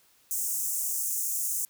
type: high-pass noise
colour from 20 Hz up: pink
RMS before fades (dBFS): -30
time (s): 0.31-1.65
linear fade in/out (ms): 0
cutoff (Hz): 6500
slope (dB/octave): 48
effects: white hiss -63 dBFS RMS until 1.69 s